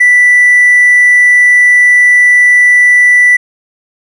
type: tone with hard clipping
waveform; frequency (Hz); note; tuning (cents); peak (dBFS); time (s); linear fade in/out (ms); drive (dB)
triangle; 1973; B6; -2; -3; 0-3.37; 10; 4
effects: resampled to 24000 Hz